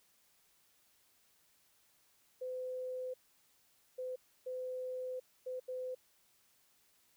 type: tone bursts at uneven times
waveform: sine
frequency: 509 Hz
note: C5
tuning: 48 cents flat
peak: -38 dBFS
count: 5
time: 2.41-3.14 / 3.98-4.16 / 4.46-5.2 / 5.46-5.6 / 5.68-5.95 s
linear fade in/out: 10 ms
effects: white hiss -71 dBFS RMS until 7.16 s